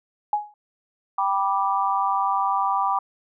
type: tone with exponential decay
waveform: sine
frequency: 835 Hz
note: G#5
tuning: 9 cents sharp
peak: -15 dBFS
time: 0.33-0.54 s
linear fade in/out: 2 ms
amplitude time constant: 45 ms
type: chord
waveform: sine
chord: G major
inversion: none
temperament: just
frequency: 784 / 980 / 1176 Hz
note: G5 / B5 / D6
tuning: 0 / -14 / +2 cents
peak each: -24 dBFS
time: 1.18-2.99 s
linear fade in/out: 5 ms
effects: none

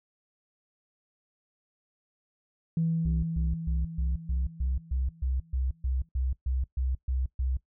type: tone with exponential decay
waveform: sine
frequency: 164.1 Hz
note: E3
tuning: 8 cents flat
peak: -22 dBFS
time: 2.77-6.09 s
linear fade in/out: 2 ms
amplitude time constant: 720 ms
type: tone bursts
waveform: sine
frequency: 64.6 Hz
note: C2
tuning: 21 cents flat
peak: -25 dBFS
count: 15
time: 3.05-7.57 s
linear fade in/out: 5 ms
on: 180 ms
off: 130 ms
effects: noise-tail reverb RT60 0.1 s tail -19 dB re dry + tanh soft clip ceiling -18 dBFS

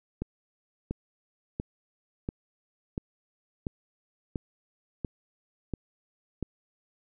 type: click train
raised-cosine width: 3 ms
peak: -18 dBFS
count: 10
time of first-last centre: 0.22-6.427 s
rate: 1.45 Hz
effects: none

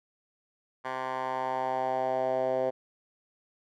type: tone with band-pass filter sweep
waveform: 10% pulse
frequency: 130 Hz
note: C3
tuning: 11 cents flat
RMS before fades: -30 dBFS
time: 0.84-2.71 s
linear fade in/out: 20 ms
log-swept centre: 1200 to 560 Hz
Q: 3.3
effects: none

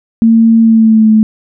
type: tone with pitch glide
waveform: sine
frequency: 226.7 to 217.5 Hz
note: A#3 to A3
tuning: -48 to -20 cents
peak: -3 dBFS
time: 0.22-1.23 s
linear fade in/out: 0 ms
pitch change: -72 cents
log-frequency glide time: 0.61-1.1 s
effects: none

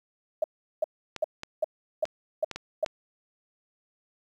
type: tone bursts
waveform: sine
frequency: 625 Hz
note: D#5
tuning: 8 cents sharp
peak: -21 dBFS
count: 7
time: 0.42-2.847 s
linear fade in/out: 5 ms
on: 21 ms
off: 380 ms
type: clicks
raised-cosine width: 0.2 ms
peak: -18 dBFS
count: 6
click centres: 1.163 / 1.434 / 2.054 / 2.513 / 2.56 / 2.862 s
effects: 10-bit

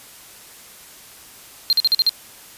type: tone bursts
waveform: triangle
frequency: 4186 Hz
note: C8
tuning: in tune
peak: -11 dBFS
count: 6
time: 1.7-2.093 s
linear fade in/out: 0 ms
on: 28 ms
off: 45 ms
effects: white hiss -43 dBFS RMS until 2.57 s + resampled to 32000 Hz

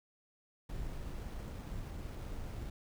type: noise with sample-and-hold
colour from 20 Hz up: brown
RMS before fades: -42 dBFS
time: 0.69-2.7 s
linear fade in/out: 5 ms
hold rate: 7350 Hz
effects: none

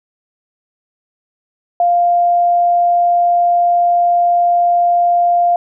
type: tone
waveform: sine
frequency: 698.5 Hz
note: F5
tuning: in tune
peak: -9 dBFS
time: 1.8-5.56 s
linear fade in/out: 2 ms
effects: none

